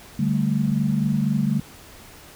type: chord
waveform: sine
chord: D suspended fourth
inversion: none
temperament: equal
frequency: 146.83 / 196 / 220 Hz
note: D3 / G3 / A3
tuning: 0 / 0 / 0 cents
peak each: -23 dBFS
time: 0.19-1.6 s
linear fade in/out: 5 ms
effects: pink hiss -45 dBFS RMS until 2.35 s